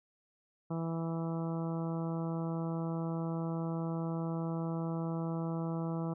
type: harmonic tone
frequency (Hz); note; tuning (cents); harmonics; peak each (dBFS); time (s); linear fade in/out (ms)
164.81; E3; 0; 1 / 2 / 3 / 4 / 5 / 6 / 7 / 8; -34 / -40 / -44 / -46 / -48 / -50 / -51 / -52; 0.7-6.14; 10
effects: none